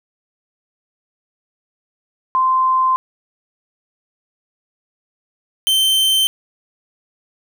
sine / 45% pulse tone pair in turn, 1039 / 3105 Hz, C6 / G7, -12 / -17 cents, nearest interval octave + perfect fifth, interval 1895 cents, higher second, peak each -12 dBFS, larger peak neither, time 2.35-2.96 / 5.67-6.27 s, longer first, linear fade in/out 0 ms, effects none

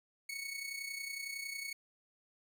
sawtooth tone with amplitude modulation, 2217 Hz, C#7, in tune, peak -34 dBFS, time 0.29-1.73 s, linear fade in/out 5 ms, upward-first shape sine, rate 30.9 Hz, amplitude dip 60%, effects none

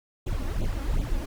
brown noise with flanger, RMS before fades -27 dBFS, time 0.26-1.26 s, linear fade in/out 10 ms, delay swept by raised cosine 0.27 to 3.67 ms, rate 2.7 Hz, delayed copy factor +0.95, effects none

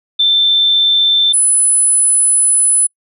sine tone pair in turn, 3552 / 10047 Hz, A7 / D#9, +16 / +16 cents, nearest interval octave + tritone, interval 1800 cents, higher second, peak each -8 dBFS, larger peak neither, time 0.19-1.33 / 1.33-2.87 s, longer second, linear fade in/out 10 ms, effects noise-tail reverb RT60 0.1 s tail -26 dB re dry

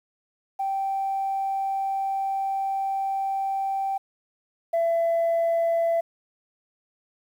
sine tone pair in turn, 780 / 669.8 Hz, G5 / E5, -9 / +27 cents, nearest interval minor third, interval 264 cents, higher first, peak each -23 / -18 dBFS, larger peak second, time 0.59-3.98 / 4.73-6.01 s, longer first, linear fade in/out 10 ms, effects tanh soft clip ceiling -18 dBFS + 9-bit

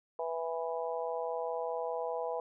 harmonic tone, 164.81 Hz, E3, in tune, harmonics 3 / 4 / 5 / 6, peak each -36 / -38 / -40 / -42 dBFS, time 0.19-2.4 s, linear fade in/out 2 ms, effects none

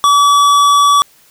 sine tone with hard clipping, 1145 Hz, D6, 44 cents flat, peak -8 dBFS, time 0.04-1.02 s, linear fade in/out 0 ms, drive 14 dB, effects white hiss -48 dBFS RMS until 1.3 s

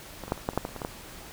clicks, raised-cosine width 1 ms, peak -23 / -24 / -11 / -28 / -12 / -28 / -10 / -17 / -30 / -23 / -19 / -16 dBFS, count 12, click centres 0.237 / 0.28 / 0.321 / 0.377 / 0.489 / 0.534 / 0.576 / 0.651 / 0.69 / 0.763 / 0.818 / 0.849 s, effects pink hiss -45 dBFS RMS until 1.32 s

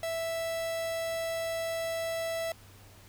45% pulse tone, 659.3 Hz, E5, in tune, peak -31 dBFS, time 0.03-2.52 s, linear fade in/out 2 ms, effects added 98 Hz sine -55 dBFS peak until 3.08 s + pink hiss -56 dBFS RMS until 3.08 s

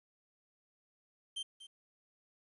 45% pulse tone with echo, 3136 Hz, G7, in tune, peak -37 dBFS, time 1.36-1.43 s, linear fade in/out 10 ms, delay 240 ms, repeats 1, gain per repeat -13 dB, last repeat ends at 1.67 s, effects resampled to 24000 Hz + 12-bit

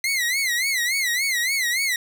sawtooth tone with vibrato, 2047 Hz, C7, 38 cents flat, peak -17 dBFS, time 0.04-1.96 s, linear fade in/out 2 ms, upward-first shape sine, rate 3.5 Hz, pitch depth 150 cents each way, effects none

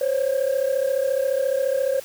sine tone pair together, 520 / 554.4 Hz, C5 / C#5, -11 / 0 cents, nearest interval minor second, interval 111 cents, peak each -20 dBFS, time 0.01-2 s, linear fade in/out 5 ms, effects tanh soft clip ceiling -16 dBFS + white hiss -42 dBFS RMS until 2.04 s

